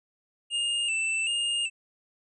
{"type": "tone with vibrato", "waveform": "square", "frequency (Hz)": 2743, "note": "F7", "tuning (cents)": -32, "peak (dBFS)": -26, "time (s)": [0.5, 1.7], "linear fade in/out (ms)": 50, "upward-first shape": "square", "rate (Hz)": 1.3, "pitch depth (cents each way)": 54, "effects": ["resampled to 24000 Hz"]}